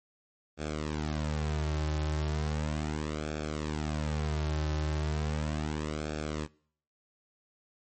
sawtooth tone with flanger, 76.3 Hz, D#2, 33 cents flat, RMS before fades -32 dBFS, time 0.57-6.48 s, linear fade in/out 50 ms, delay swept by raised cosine 1 to 4.3 ms, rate 0.36 Hz, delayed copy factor -0.8, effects noise-tail reverb RT60 0.6 s tail -24 dB re dry + MP3 32 kbps

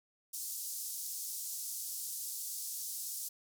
white band-pass noise, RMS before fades -41 dBFS, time 0.33-3.29 s, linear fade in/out 10 ms, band 5200 to 15000 Hz, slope 24 dB/octave, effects none

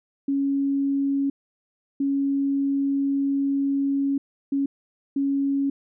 sine tone bursts at uneven times, 277.2 Hz, C#4, in tune, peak -20 dBFS, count 4, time 0.28-1.3 / 2-4.18 / 4.52-4.66 / 5.16-5.7 s, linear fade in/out 5 ms, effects none

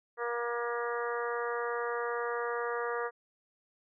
harmonic tone, 237.6 Hz, A#3, 33 cents sharp, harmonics 2 / 3 / 4 / 5 / 6 / 7 / 8, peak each -34 / -42 / -41 / -38 / -42 / -42 / -44 dBFS, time 0.17-3.11 s, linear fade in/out 50 ms, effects none

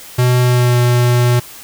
square tone with pitch glide, 124.4 to 122.05 Hz, B2 to B2, +13 to -20 cents, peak -10 dBFS, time 0.18-1.4 s, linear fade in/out 10 ms, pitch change -33 cents, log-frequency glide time 0.4-0.78 s, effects white hiss -35 dBFS RMS until 1.63 s

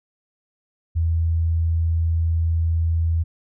sine tone, 82.41 Hz, E2, in tune, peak -17 dBFS, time 0.95-3.24 s, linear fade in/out 20 ms, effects none

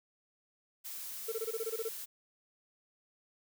blue noise, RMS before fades -43 dBFS, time 0.84-2.06 s, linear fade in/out 20 ms
triangle tone bursts, 449.2 Hz, A4, 36 cents sharp, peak -31 dBFS, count 10, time 1.28-1.889 s, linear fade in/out 10 ms, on 42 ms, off 21 ms
effects none

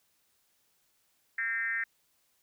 sine tone with frequency modulation, 1830 Hz, A#6, 32 cents flat, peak -29 dBFS, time 1.38-1.84 s, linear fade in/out 5 ms, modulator 233 Hz, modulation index 1.1, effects white hiss -72 dBFS RMS until 2.42 s

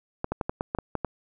clicks, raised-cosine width 1 ms, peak -13 dBFS, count 9, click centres 0.244 / 0.32 / 0.412 / 0.495 / 0.609 / 0.749 / 0.787 / 0.953 / 1.047 s, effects none

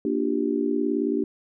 sine chord, G minor seventh, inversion first, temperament just, 235.2 / 294 / 352.8 / 392 Hz, Bb3 / D4 / F4 / G4, +16 / +2 / +18 / 0 cents, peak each -28 / -25 / -30 / -27 dBFS, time 0.05-1.24 s, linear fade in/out 2 ms, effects none

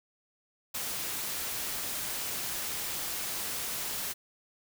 white noise with ADSR envelope, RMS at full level -33 dBFS, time 0.74-4.14 s, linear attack 12 ms, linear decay 3 ms, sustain -2 dB, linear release 26 ms, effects none

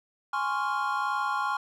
triangle chord, Db major seventh, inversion second, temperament equal, 830.6 / 1046.5 / 1108.7 / 1396.9 Hz, Ab5 / C6 / Db6 / F6, 0 / 0 / 0 / 0 cents, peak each -30 dBFS, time 0.33-1.57 s, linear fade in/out 5 ms, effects none

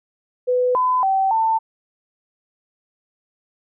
sine tone with pitch steps, 498.7 / 1010 / 771 / 893 Hz, B4 / B5 / G5 / A5, +17 / +39 / -29 / +25 cents, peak -15 dBFS, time 0.47-1.59 s, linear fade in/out 20 ms, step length 280 ms, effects none

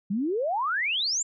sine exponential sweep, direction up, 185 to 7570 Hz, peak -24 dBFS, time 0.1-1.23 s, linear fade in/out 10 ms, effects none

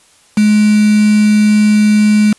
sine tone with quantisation, 211 Hz, G#3, 28 cents sharp, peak -6 dBFS, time 0.37-2.33 s, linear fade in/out 5 ms, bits 3, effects white hiss -48 dBFS RMS until 2.38 s + resampled to 24000 Hz

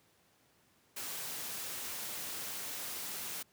white noise, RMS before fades -41 dBFS, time 0.96-3.43 s, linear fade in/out 10 ms, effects pink hiss -69 dBFS RMS until 3.52 s + high-pass 100 Hz 12 dB/octave

